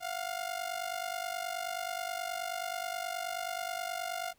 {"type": "ring-modulated tone", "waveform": "sawtooth", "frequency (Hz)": 706, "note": "F5", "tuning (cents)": 19, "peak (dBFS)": -28, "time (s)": [0, 4.34], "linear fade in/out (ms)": 50, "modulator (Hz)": 24.7, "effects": ["pink hiss -69 dBFS RMS until 4.38 s"]}